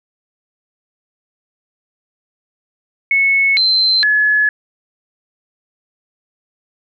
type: tone with pitch steps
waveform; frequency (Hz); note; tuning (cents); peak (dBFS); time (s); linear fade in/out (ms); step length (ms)
sine; 2200 / 4097 / 1704; C#7 / C8 / G#6; -14 / -37 / +44; -10; 3.11-4.49; 2; 460
effects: none